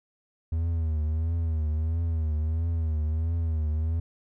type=tone with vibrato; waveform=triangle; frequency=80 Hz; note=D#2; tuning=49 cents sharp; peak=-22 dBFS; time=0.52-4 s; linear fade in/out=5 ms; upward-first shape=triangle; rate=1.5 Hz; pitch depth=94 cents each way; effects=none